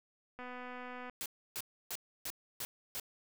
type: click train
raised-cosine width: 0.5 ms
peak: -32 dBFS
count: 177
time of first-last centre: 0.39-1.097 s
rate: 249 Hz
type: noise bursts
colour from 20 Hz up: white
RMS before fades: -40 dBFS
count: 6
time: 1.21-2.998 s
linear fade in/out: 0 ms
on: 48 ms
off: 300 ms
effects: none